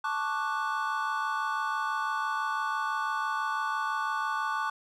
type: chord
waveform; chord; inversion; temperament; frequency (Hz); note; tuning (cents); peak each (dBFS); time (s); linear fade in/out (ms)
triangle; D major seventh; second; equal; 880 / 1108.7 / 1174.7 / 1480; A5 / C#6 / D6 / F#6; 0 / 0 / 0 / 0; -32; 0.04-4.7; 5
effects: none